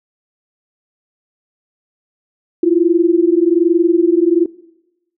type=tone pair together; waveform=sine; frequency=331.7 / 352.9 Hz; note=E4 / F4; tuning=+11 / +18 cents; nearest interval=minor second; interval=107 cents; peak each=-12 dBFS; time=2.63-4.46 s; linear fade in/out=5 ms; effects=noise-tail reverb RT60 0.9 s tail -20 dB re dry